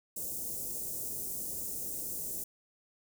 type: band-stop noise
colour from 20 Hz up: white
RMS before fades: -38 dBFS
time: 0.16-2.44 s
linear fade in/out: 5 ms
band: 540 to 7000 Hz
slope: 24 dB/octave
effects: none